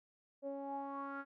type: tone with low-pass filter sweep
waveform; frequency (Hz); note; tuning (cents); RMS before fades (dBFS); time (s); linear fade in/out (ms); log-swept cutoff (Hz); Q
sawtooth; 277.2; C#4; 0; -43; 0.42-1.25; 50; 570 to 1500; 7.4
effects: none

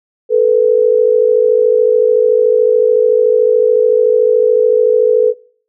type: tone pair together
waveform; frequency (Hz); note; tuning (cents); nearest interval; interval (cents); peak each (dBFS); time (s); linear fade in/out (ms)
sine; 438.1 / 491.8; A4 / B4; -7 / -7; major second; 200; -10; 0.29-5.34; 50
effects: noise-tail reverb RT60 0.5 s tail -24 dB re dry

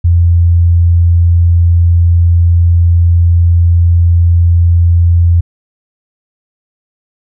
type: tone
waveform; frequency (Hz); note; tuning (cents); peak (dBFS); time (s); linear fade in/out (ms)
sine; 85.6; F2; -34; -4; 0.04-5.41; 10
effects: none

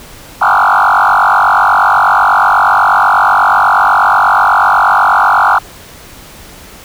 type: tone with frequency modulation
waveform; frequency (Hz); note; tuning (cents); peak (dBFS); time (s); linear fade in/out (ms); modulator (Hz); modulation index
sine; 1100; C#6; -14; -4; 0.41-5.59; 10; 48.2; 7.4
effects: tanh soft clip ceiling -1 dBFS + pink hiss -34 dBFS RMS until 6.84 s

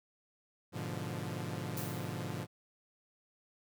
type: chord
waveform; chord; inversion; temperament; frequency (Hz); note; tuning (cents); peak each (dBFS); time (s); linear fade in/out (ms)
sawtooth; G# diminished seventh; none; equal; 103.83 / 123.47 / 146.83 / 174.61; G#2 / B2 / D3 / F3; 0 / 0 / 0 / 0; -39; 0.72-2.47; 50
type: noise with exponential decay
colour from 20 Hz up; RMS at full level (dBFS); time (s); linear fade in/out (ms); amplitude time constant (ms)
blue; -41; 1.77-2.37; 2; 130
effects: none

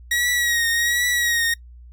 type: tone with vibrato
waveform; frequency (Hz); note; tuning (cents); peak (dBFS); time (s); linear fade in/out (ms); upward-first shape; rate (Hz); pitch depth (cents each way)
sawtooth; 1900; A#6; +33; -15; 0.11-1.54; 5; triangle; 1.3; 53
effects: noise-tail reverb RT60 0.1 s tail -23 dB re dry + added 60 Hz sine -40 dBFS peak until 1.92 s

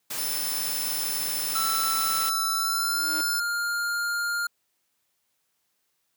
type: noise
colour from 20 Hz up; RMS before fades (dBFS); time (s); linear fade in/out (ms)
white; -32; 0.1-2.3; 10
type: tone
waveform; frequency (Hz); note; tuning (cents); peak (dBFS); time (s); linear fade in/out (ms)
5% pulse; 5274; E8; 0; -23; 0.18-3.4; 5
type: tone with pitch glide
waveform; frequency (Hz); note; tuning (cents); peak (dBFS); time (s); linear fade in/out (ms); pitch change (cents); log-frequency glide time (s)
square; 1328 to 1406.2; E6 to F6; +12 to +11; -26; 1.55-4.47; 5; +99; 2.51-3.09
type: tone with exponential growth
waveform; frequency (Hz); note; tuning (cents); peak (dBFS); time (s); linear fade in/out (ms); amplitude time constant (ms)
sawtooth; 311.1; D#4; 0; -29; 2.56-3.21; 0; 140
effects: white hiss -74 dBFS RMS until 6.16 s + high-pass 80 Hz 12 dB/octave

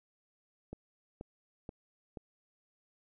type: click train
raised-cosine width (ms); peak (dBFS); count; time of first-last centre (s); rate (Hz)
2; -29; 4; 0.73-2.172; 2.08
effects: none

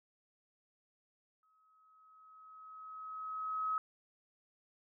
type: tone with exponential growth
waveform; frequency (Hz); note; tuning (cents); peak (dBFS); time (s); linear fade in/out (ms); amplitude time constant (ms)
sine; 1277; D#6; +45; -31; 1.43-3.78; 1; 510
effects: none

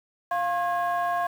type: tone cluster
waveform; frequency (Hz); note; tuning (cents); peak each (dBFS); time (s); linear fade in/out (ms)
sine; 699 / 1074 / 1646; F5 / C6 / G#6; +1 / +45 / -16; -24 / -27 / -32; 0.31-1.27; 5
effects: tanh soft clip ceiling -18 dBFS + 8-bit

